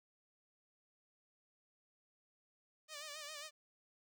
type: tone with vibrato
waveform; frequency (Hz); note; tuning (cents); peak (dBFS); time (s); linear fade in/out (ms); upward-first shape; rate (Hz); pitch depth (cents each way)
5% pulse; 600; D5; +37; -35; 2.88-3.51; 50; sine; 7.4; 77
effects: none